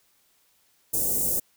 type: band-stop noise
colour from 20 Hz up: white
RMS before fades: -25 dBFS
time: 0.93-1.4 s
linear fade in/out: 10 ms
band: 580 to 7500 Hz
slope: 24 dB/octave
effects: white hiss -65 dBFS RMS until 1.56 s